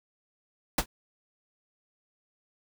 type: noise with exponential decay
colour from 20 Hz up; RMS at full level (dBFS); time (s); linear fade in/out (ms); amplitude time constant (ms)
pink; -18; 0.78-0.86; 5; 17
effects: none